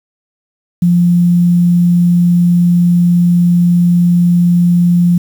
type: tone with quantisation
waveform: sine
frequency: 174.61 Hz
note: F3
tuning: in tune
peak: -6 dBFS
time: 0.82-5.18 s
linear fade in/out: 5 ms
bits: 6
effects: none